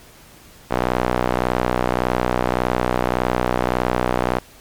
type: tone with band-pass filter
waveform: sawtooth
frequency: 61.74 Hz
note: B1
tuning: in tune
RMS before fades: -20 dBFS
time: 0.7-4.4 s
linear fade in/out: 20 ms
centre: 800 Hz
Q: 0.82
effects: pink hiss -46 dBFS RMS until 4.6 s + MP3 96 kbps